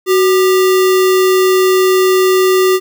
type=tone with sample-and-hold; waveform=sine; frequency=373.3 Hz; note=F#4; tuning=15 cents sharp; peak=-7 dBFS; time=0.06-2.8 s; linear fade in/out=50 ms; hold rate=1575 Hz; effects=none